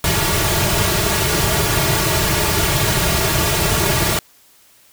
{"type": "noise with comb filter", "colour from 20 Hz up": "pink", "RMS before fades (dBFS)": -17, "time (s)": [0.04, 4.19], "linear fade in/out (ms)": 2, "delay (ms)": 3.9, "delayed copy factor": -0.95, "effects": ["white hiss -51 dBFS RMS until 4.92 s"]}